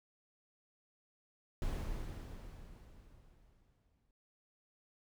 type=noise with exponential decay; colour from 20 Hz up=brown; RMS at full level=-36 dBFS; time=1.62-4.11 s; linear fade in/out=1 ms; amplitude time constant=540 ms; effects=none